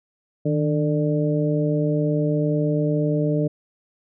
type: harmonic tone with a mistuned harmonic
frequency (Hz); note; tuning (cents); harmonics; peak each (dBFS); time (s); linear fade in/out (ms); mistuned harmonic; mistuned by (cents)
148.6; D3; +21; 1 / 2 / 3 / 4; -21 / -24 / -26 / -27; 0.45-3.48; 10; 1; +74
effects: none